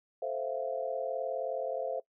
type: chord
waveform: sine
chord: F major seventh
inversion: first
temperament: equal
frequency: 440 / 523.3 / 659.3 / 698.5 Hz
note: A4 / C5 / E5 / F5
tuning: 0 / 0 / 0 / 0 cents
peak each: -40 / -35 / -36 / -40 dBFS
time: 0.22-2 s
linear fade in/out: 5 ms
effects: noise-tail reverb RT60 0.1 s tail -21 dB re dry